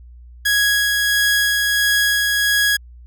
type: tone with tremolo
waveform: sawtooth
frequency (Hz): 1661.2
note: G#6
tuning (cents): 0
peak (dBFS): -10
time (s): 0.45-2.77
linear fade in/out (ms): 10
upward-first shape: sine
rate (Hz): 1.5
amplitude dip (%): 25
effects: added 60 Hz sine -38 dBFS peak until 3.06 s